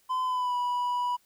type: tone with pitch glide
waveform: triangle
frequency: 1021 to 980.5 Hz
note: C6 to B5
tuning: -43 to -13 cents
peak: -24 dBFS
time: 0.09-1.17 s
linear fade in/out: 20 ms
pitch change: -70 cents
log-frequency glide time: 0.23-0.56 s
effects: white hiss -66 dBFS RMS until 1.25 s